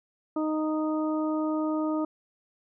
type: harmonic tone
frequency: 310 Hz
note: D#4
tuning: 6 cents flat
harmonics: 1 / 2 / 3 / 4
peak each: -26 / -33 / -38 / -37 dBFS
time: 0.36-2.05 s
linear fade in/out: 5 ms
effects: none